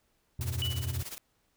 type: chord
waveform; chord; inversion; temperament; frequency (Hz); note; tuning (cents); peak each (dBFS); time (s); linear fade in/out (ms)
triangle; E suspended second; none; equal; 82.41 / 92.5 / 123.47; E2 / F#2 / B2; 0 / 0 / 0; -34 / -34 / -33; 0.39-1.03; 5
type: noise with tremolo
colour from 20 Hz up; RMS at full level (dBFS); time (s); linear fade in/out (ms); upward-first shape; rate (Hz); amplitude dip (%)
white; -39; 0.41-1.18; 0; sine; 17; 80
type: tone with exponential decay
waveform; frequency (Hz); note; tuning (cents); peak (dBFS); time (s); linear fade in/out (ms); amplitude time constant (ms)
sine; 2960; F#7; 0; -28; 0.62-1.05; 0; 92
effects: pink hiss -73 dBFS RMS until 1.56 s